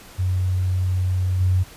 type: tone with level steps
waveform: sine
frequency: 92.1 Hz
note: F#2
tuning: 7 cents flat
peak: -18 / -15 dBFS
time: 0.18-1.64 s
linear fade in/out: 20 ms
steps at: 1.4 s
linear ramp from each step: 10 ms
effects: pink hiss -44 dBFS RMS until 1.76 s + resampled to 32000 Hz